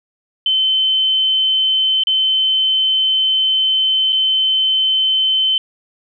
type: tone with dropouts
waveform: sine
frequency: 3070 Hz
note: G7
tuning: 37 cents flat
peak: -12 dBFS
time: 0.46-5.58 s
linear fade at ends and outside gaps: 2 ms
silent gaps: 2.036-2.07 / 4.124-4.128 s
effects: none